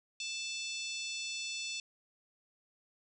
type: harmonic tone with a mistuned harmonic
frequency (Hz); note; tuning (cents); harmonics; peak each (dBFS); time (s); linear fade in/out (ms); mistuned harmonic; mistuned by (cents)
880; A5; 0; 3 / 4 / 5 / 6 / 7 / 8 / 9; -41 / -43 / -45 / -47 / -48 / -49 / -50; 0.2-1.8; 2; 7; -74
effects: none